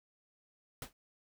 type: noise with exponential decay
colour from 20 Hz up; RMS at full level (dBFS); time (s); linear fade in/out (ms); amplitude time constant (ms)
pink; -38; 0.82-0.93; 2; 23
effects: none